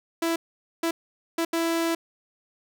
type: tone bursts at uneven times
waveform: sawtooth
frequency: 332 Hz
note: E4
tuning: 12 cents sharp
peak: -19 dBFS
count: 4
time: 0.22-0.36 / 0.83-0.91 / 1.38-1.45 / 1.53-1.95 s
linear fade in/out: 5 ms
effects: none